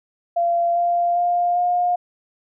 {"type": "tone with pitch steps", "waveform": "sine", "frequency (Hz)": [687, 695, 703.1, 711.2], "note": ["F5", "F5", "F5", "F5"], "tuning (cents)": [-29, -9, 11, 31], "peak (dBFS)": -16, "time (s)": [0.36, 1.96], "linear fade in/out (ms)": 10, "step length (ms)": 400, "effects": []}